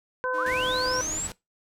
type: harmonic tone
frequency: 508 Hz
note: B4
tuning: 49 cents sharp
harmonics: 1 / 2 / 3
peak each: -29 / -30 / -30 dBFS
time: 0.24-1.01 s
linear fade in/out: 0 ms
type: tone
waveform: sawtooth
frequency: 311.1 Hz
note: D#4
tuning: in tune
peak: -36 dBFS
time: 0.33-1.2 s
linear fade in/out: 20 ms
type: linear sweep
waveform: sine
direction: up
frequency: 1040 to 7902 Hz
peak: -28 dBFS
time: 0.38-1.27 s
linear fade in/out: 2 ms
type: noise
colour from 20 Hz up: pink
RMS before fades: -38 dBFS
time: 0.46-1.32 s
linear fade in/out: 2 ms
effects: noise-tail reverb RT60 0.2 s tail -20 dB re dry + low-pass 12000 Hz 12 dB/octave